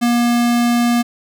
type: tone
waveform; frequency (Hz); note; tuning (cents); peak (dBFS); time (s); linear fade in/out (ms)
square; 238.6; A#3; +41; -13; 0.01-1.03; 20
effects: none